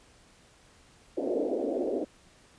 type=band-pass noise; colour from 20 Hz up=pink; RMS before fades=-30 dBFS; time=1.17-2.05 s; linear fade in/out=10 ms; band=270 to 620 Hz; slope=48 dB/octave; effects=pink hiss -59 dBFS RMS until 2.58 s + resampled to 22050 Hz